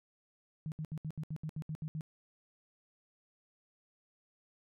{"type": "tone bursts", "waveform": "sine", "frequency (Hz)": 155.56, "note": "D#3", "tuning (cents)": 0, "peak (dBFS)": -36, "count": 11, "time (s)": [0.66, 2.009], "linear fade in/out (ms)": 0, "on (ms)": 59, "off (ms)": 70, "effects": []}